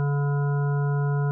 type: harmonic tone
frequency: 142.9 Hz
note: D3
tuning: 47 cents flat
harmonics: 1 / 3 / 5 / 7 / 9 / 10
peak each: -21 / -33 / -38 / -38 / -46 / -39 dBFS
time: 0-1.31 s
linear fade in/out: 0 ms
effects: none